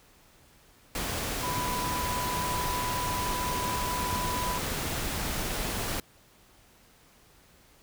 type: tone in noise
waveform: sine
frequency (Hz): 991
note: B5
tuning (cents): +6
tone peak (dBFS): -31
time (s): 1.43-4.58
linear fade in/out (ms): 2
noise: pink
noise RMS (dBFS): -32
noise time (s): 0.95-6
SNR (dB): -2
effects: pink hiss -59 dBFS RMS until 7.82 s